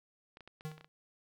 clicks, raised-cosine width 0.3 ms, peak -36 dBFS, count 8, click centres 0.371 / 0.407 / 0.476 / 0.609 / 0.716 / 0.78 / 0.81 / 0.845 s
square tone with exponential decay, 154.9 Hz, D#3, 7 cents flat, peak -36 dBFS, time 0.65-0.88 s, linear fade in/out 0 ms, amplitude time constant 49 ms
effects none

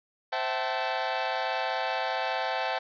sawtooth chord, A minor seventh, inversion first, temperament equal with one note detuned, 523.3 / 659.3 / 764.3 / 880 Hz, C5 / E5 / G5 / A5, 0 / 0 / -44 / 0 cents, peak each -31 / -30 / -28 / -29 dBFS, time 0.32-2.79 s, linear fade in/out 10 ms, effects resampled to 11025 Hz + 10-bit

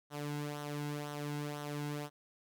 sawtooth tone with flanger, 146.83 Hz, D3, in tune, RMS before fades -40 dBFS, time 0.1-2.1 s, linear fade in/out 50 ms, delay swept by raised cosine 0.41 to 1.71 ms, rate 2 Hz, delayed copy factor -0.6, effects none

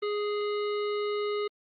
harmonic tone with a mistuned harmonic, 415.3 Hz, G#4, in tune, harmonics 1 / 3 / 5 / 7 / 9 / 10, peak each -28 / -37 / -42 / -45 / -47 / -49 dBFS, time 0.02-1.48 s, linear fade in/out 10 ms, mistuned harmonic 10, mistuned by +21 cents, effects Opus 32 kbps

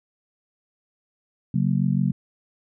sine chord, F# major, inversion second, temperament just, 138.75 / 185 / 231.2 Hz, C#3 / F#3 / A#3, +2 / 0 / -14 cents, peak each -22 / -22 / -27 dBFS, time 1.54-2.12 s, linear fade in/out 5 ms, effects none

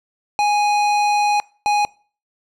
square tone pair in turn, 829 / 829 Hz, G#5 / G#5, -3 / -3 cents, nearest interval unison, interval 0 cents, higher neither, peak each -15 dBFS, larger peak neither, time 0.39-1.4 / 1.66-1.85 s, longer first, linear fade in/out 0 ms, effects noise-tail reverb RT60 0.4 s tail -23 dB re dry + low-pass 6000 Hz 12 dB/octave

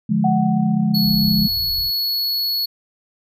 sine chord, D diminished, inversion none, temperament just, 146.83 / 176.2 / 211.4 Hz, D3 / F3 / Ab3, 0 / +16 / +31 cents, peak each -23 / -20 / -17 dBFS, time 0.09-1.48 s, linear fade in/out 10 ms
sine tone with exponential decay, 744 Hz, F#5, 9 cents sharp, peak -16 dBFS, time 0.24-1.58 s, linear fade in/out 5 ms, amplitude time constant 290 ms
square tone, 4378 Hz, C#8, 22 cents flat, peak -19 dBFS, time 0.94-2.66 s, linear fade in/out 10 ms
pink low-pass noise, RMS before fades -33 dBFS, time 1.02-1.91 s, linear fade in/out 10 ms, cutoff 130 Hz, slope 24 dB/octave
effects none

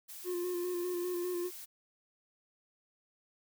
blue noise, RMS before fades -47 dBFS, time 0.08-1.66 s, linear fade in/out 20 ms
triangle tone with vibrato, 355.5 Hz, F4, 31 cents sharp, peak -31 dBFS, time 0.24-1.51 s, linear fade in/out 50 ms, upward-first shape square, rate 5 Hz, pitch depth 26 cents each way
effects none

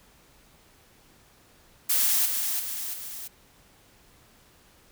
blue noise with echo, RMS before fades -23 dBFS, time 1.89-2.26 s, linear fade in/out 10 ms, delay 340 ms, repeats 3, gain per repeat -5 dB, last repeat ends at 3.28 s, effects pink hiss -58 dBFS RMS until 4.91 s

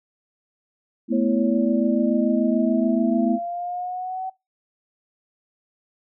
sine chord, A suspended second, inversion none, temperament equal, 220 / 246.9 / 329.6 Hz, A3 / B3 / E4, 0 / 0 / 0 cents, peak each -22 / -21 / -24 dBFS, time 1.08-3.39 s, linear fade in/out 50 ms
sine exponential sweep, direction up, 540 to 758 Hz, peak -26 dBFS, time 1.12-4.3 s, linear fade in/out 10 ms
effects noise-tail reverb RT60 0.2 s tail -21 dB re dry

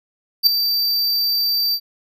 square tone with ADSR envelope, 4656 Hz, D8, 16 cents flat, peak -7 dBFS, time 0.43-1.8 s, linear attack 38 ms, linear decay 5 ms, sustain -10 dB, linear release 64 ms, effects none

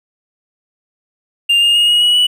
triangle tone with pitch steps, 2800 / 2829 / 2859 / 2889 / 2919 / 2949 Hz, F7 / F7 / F7 / F#7 / F#7 / F#7, +4 / +22 / +40 / -42 / -24 / -6 cents, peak -7 dBFS, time 1.49-2.27 s, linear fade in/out 10 ms, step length 130 ms, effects none

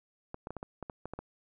clicks, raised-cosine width 1 ms, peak -25 dBFS, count 10, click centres 0.344 / 0.471 / 0.506 / 0.567 / 0.629 / 0.827 / 0.898 / 1.056 / 1.136 / 1.19 s, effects none

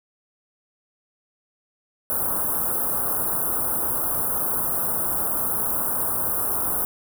white band-stop noise, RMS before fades -24 dBFS, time 2.1-6.85 s, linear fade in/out 0 ms, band 1400 to 9800 Hz, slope 48 dB/octave, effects none

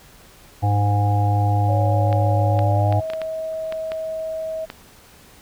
harmonic tone, 102.7 Hz, G#2, 19 cents flat, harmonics 1 / 3 / 5 / 7 / 8, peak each -16 / -30 / -33 / -25 / -26 dBFS, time 0.62-3.01 s, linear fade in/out 20 ms
sine tone with pitch glide, 560 to 639.6 Hz, C#5 to D#5, +18 to +48 cents, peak -24 dBFS, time 1.68-4.66 s, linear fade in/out 20 ms, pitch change +230 cents, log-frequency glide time 2.54-3.01 s
clicks, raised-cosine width 0.3 ms, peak -15 dBFS, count 9, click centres 2.128 / 2.591 / 2.925 / 3.101 / 3.135 / 3.217 / 3.724 / 3.919 / 4.701 s
effects pink hiss -48 dBFS RMS until 5.41 s

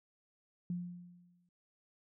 sine tone with exponential decay, 176.3 Hz, F3, 17 cents sharp, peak -33 dBFS, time 0.7-1.49 s, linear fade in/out 2 ms, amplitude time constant 170 ms, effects none

